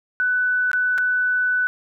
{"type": "tone with dropouts", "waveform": "sine", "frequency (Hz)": 1494, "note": "F#6", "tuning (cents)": 16, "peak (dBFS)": -17, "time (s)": [0.2, 1.67], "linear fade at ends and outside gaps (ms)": 0, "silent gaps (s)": [[0.715, 0.732], [0.979, 0.983]], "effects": []}